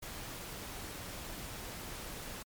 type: noise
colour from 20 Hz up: pink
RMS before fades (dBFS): -44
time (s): 0.02-2.43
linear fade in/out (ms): 10
effects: MP3 96 kbps